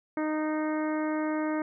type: harmonic tone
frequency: 308.6 Hz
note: D#4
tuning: 14 cents flat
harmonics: 1 / 2 / 3 / 4 / 5 / 6 / 7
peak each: -28 / -34 / -38 / -40 / -42 / -44 / -45 dBFS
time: 0.17-1.62 s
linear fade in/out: 2 ms
effects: none